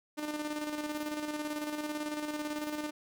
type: tone with tremolo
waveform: sawtooth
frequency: 300.2 Hz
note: D4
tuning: 38 cents sharp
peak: -29 dBFS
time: 0.17-2.91 s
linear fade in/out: 20 ms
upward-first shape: square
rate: 18 Hz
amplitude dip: 45%
effects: none